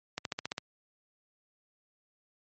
accelerating click train, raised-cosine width 0.2 ms, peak -16 dBFS, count 7, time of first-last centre 0.18-0.581 s, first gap 72 ms, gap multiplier 0.97, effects high-pass 100 Hz 12 dB/octave + MP3 32 kbps

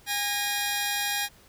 10% pulse tone pair together, 816 / 1880.1 Hz, G#5 / A#6, -31 / +14 cents, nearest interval octave + major second, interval 1445 cents, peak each -20 / -21 dBFS, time 0.06-1.29 s, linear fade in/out 50 ms, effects pink hiss -56 dBFS RMS until 1.48 s

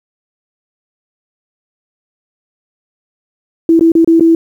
sine tone with dropouts, 329.6 Hz, E4, in tune, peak -4 dBFS, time 3.69-4.35 s, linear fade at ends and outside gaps 2 ms, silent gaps 3.794-3.809 / 3.919-3.952 / 4.046-4.075 / 4.197-4.207 s, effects 7-bit

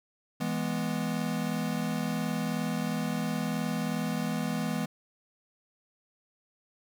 square chord, E major, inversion none, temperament equal, 164.81 / 207.7 / 246.9 Hz, E3 / G#3 / B3, 0 / 0 / 0 cents, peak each -34 dBFS, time 0.4-4.86 s, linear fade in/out 10 ms, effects none

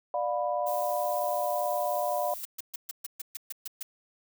sine chord, B diminished, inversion first, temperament just, 592.7 / 711.2 / 987.8 Hz, D5 / F5 / B5, +16 / +31 / 0 cents, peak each -30 / -30 / -34 dBFS, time 0.14-2.34 s, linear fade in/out 2 ms
violet noise, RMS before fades -40 dBFS, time 0.66-2.45 s, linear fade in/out 10 ms
blue noise bursts, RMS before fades -36 dBFS, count 10, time 2.43-3.83 s, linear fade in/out 5 ms, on 23 ms, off 130 ms
effects none

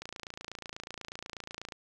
click train, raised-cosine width 0.2 ms, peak -23 dBFS, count 49, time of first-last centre 0.02-1.722 s, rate 28.2 Hz, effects none

